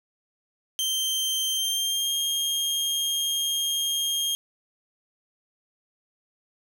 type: tone with pitch glide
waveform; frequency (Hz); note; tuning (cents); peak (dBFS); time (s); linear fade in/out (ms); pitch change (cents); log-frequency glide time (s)
sawtooth; 3136 to 3226; G7 to G7; 0 to +49; -21; 0.79-4.35; 0; +49; 1.51-2.14
effects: none